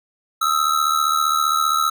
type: ring-modulated tone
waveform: square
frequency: 1301 Hz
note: E6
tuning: 23 cents flat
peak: -14 dBFS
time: 0.41-1.9 s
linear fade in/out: 10 ms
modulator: 37.6 Hz
effects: none